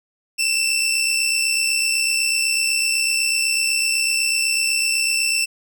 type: tone pair together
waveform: 20% pulse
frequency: 2639 / 2707 Hz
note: E7 / E7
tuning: +1 / +45 cents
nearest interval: unison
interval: 44 cents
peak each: -16 dBFS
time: 0.38-5.46 s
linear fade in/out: 20 ms
effects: none